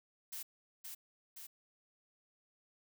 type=noise with echo; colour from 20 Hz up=blue; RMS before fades=-44 dBFS; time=0.32-0.43 s; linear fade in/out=10 ms; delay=520 ms; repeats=2; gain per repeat=-3 dB; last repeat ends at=1.47 s; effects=none